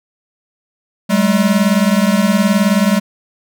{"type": "beating tone pair", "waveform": "square", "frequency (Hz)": [193.1, 212.1], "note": ["G3", "G#3"], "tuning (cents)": [-26, 37], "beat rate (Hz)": 19, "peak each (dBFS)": -14, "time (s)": [1.09, 3], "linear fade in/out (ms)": 20, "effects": []}